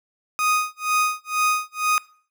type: tone with tremolo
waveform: 30% pulse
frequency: 1244.5 Hz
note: D#6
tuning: in tune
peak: -14 dBFS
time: 0.39-1.98 s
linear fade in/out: 0 ms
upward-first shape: sine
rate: 2.1 Hz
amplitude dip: 100%
effects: noise-tail reverb RT60 0.5 s tail -23 dB re dry